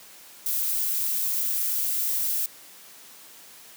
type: noise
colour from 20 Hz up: violet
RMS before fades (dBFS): -26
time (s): 0.46-2.46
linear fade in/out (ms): 2
effects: white hiss -48 dBFS RMS until 3.76 s + high-pass 150 Hz 12 dB/octave